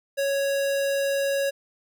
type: tone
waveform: square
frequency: 554.4 Hz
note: C#5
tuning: in tune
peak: -23 dBFS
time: 0.17-1.51 s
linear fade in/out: 20 ms
effects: none